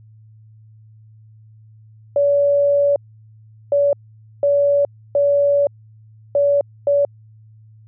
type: tone bursts at uneven times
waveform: sine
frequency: 570 Hz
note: C#5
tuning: 48 cents sharp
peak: -12 dBFS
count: 6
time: 2.16-2.96 / 3.72-3.93 / 4.43-4.85 / 5.15-5.67 / 6.35-6.61 / 6.87-7.05 s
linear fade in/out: 2 ms
effects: added 109 Hz sine -43 dBFS peak until 7.87 s